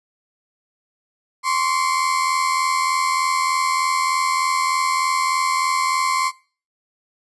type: tone pair together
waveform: 35% pulse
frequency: 1046.5 / 1129.8 Hz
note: C6 / C#6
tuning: 0 / +33 cents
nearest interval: minor second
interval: 133 cents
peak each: -17 / -22 dBFS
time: 1.43-6.32 s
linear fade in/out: 50 ms
effects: noise-tail reverb RT60 0.4 s tail -21 dB re dry + resampled to 24000 Hz